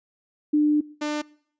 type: tone pair in turn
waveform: sine / sawtooth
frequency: 299 / 299 Hz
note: D4 / D4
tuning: +31 / +31 cents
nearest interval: unison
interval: 0 cents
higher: neither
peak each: -16 / -21 dBFS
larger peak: first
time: 0.53-0.81 / 1.01-1.22 s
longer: first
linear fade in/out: 10 ms
effects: noise-tail reverb RT60 0.6 s tail -23 dB re dry + resampled to 16000 Hz

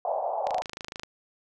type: band-pass noise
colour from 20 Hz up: pink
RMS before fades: -29 dBFS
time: 0.05-0.62 s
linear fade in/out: 2 ms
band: 600 to 830 Hz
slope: 48 dB/octave
type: click train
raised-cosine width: 0.2 ms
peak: -19 dBFS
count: 16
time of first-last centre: 0.47-1.034 s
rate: 26.6 Hz
effects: none

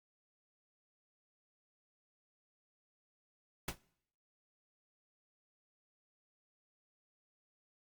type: noise with exponential decay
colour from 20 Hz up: pink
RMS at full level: -32 dBFS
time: 3.68-3.78 s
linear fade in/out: 5 ms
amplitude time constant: 20 ms
effects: noise-tail reverb RT60 0.7 s tail -23 dB re dry + Opus 48 kbps

